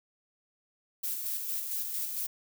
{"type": "noise with tremolo", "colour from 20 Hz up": "violet", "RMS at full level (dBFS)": -33, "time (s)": [1.03, 2.27], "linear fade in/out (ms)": 10, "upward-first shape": "square", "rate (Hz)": 4.4, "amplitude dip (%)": 35, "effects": []}